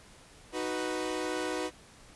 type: chord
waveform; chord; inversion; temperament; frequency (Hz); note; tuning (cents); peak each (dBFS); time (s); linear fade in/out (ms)
sawtooth; B major; first; equal; 311.1 / 370 / 493.9; D#4 / F#4 / B4; 0 / 0 / 0; -32; 0.52-1.71; 50
effects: pink hiss -55 dBFS RMS until 2.15 s + resampled to 24000 Hz